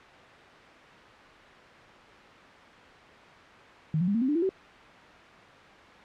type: tone with pitch steps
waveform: sine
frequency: 156.7 / 177.93 / 202 / 229.4 / 260.5 / 295.8 / 335.9 / 381.4 Hz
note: D#3 / F3 / G#3 / A#3 / C4 / D4 / E4 / G4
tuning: +13 / +33 / -48 / -28 / -7 / +13 / +33 / -47 cents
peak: -23 dBFS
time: 3.94-4.492 s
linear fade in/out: 2 ms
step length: 69 ms
effects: white hiss -49 dBFS RMS until 6.04 s + low-pass 2000 Hz 12 dB/octave